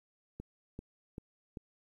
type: click train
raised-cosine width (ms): 3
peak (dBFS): -29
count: 4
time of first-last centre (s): 0.4-1.572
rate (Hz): 2.56
effects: 11-bit